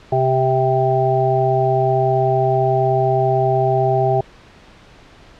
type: harmonic tone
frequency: 130.81 Hz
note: C3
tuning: in tune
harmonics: 1 / 3 / 5 / 6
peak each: -19 / -19 / -19 / -19 dBFS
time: 0.12-4.21 s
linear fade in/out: 5 ms
effects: pink hiss -45 dBFS RMS until 5.39 s + low-pass 4000 Hz 12 dB/octave